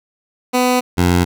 15% pulse tone pair in turn, 250 / 88.57 Hz, B3 / F2, +21 / +25 cents, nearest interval octave + tritone, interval 1796 cents, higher first, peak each -6 / -5 dBFS, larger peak second, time 0.53-0.81 / 0.97-1.25 s, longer neither, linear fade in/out 20 ms, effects none

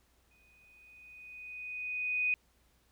sine tone with exponential growth, 2489 Hz, D#7, in tune, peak -26 dBFS, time 0.31-2.34 s, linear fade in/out 1 ms, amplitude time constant 440 ms, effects added 60 Hz sine -70 dBFS peak until 2.91 s + pink hiss -71 dBFS RMS until 2.91 s

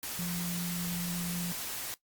sine tone in noise, 174.61 Hz, F3, in tune, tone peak -33 dBFS, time 0.19-1.52 s, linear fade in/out 0 ms, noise white, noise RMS -38 dBFS, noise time 0.03-1.94 s, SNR +2 dB, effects noise-tail reverb RT60 0.1 s tail -17 dB re dry + Opus 48 kbps

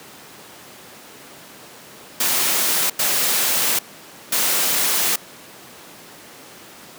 white noise bursts at uneven times, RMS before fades -19 dBFS, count 3, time 2.2-2.9 / 2.99-3.79 / 4.32-5.16 s, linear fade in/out 5 ms, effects pink hiss -41 dBFS RMS until 6.98 s + high-pass 200 Hz 12 dB/octave

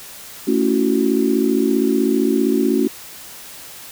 sine chord, F# minor seventh, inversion first, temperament just, 222 / 277.5 / 333 / 370 Hz, A3 / C#4 / E4 / F#4, +16 / +2 / +18 / 0 cents, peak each -20 / -18 / -22 / -19 dBFS, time 0.47-2.88 s, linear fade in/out 10 ms, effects white hiss -37 dBFS RMS until 3.91 s

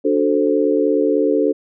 sine chord, D dominant seventh, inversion none, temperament equal, 293.7 / 370 / 440 / 523.3 Hz, D4 / F#4 / A4 / C5, 0 / 0 / 0 / 0 cents, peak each -18 / -21 / -17 / -21 dBFS, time 0.04-1.53 s, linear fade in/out 20 ms, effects none

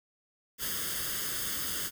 white noise with comb filter, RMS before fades -34 dBFS, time 0.58-1.91 s, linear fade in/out 50 ms, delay 0.61 ms, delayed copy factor +0.75, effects none

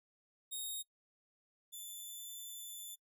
10% pulse tone pair in turn, 3729 / 3511 Hz, A#7 / A7, 0 / -4 cents, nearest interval minor second, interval 104 cents, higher first, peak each -32 / -38 dBFS, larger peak first, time 0.51-0.83 / 1.72-2.96 s, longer second, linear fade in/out 20 ms, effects noise-tail reverb RT60 0.1 s tail -25 dB re dry

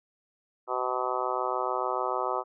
harmonic tone, 126.8 Hz, B2, 46 cents sharp, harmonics 3 / 4 / 5 / 6 / 7 / 8 / 9 / 10, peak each -35 / -35 / -35 / -35 / -35 / -35 / -35 / -35 dBFS, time 0.67-2.44 s, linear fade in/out 50 ms, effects none

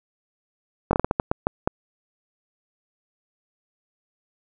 slowing click train, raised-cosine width 1 ms, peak -5 dBFS, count 10, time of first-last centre 0.91-1.675 s, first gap 21 ms, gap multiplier 1.33, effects none

